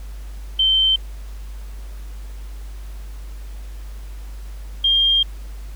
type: tone pair in turn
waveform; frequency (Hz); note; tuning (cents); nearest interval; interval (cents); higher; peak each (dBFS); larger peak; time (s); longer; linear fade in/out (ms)
sine; 3105 / 3207; G7 / G7; -17 / +39; minor second; 56; second; -13; neither; 0.59-0.96 / 4.84-5.23; second; 5
effects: added 50 Hz sine -30 dBFS peak until 5.75 s + pink hiss -48 dBFS RMS until 5.75 s